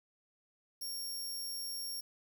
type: tone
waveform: 20% pulse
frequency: 5540 Hz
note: F8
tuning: 15 cents flat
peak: -33 dBFS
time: 0.81-2.01 s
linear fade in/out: 10 ms
effects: 10-bit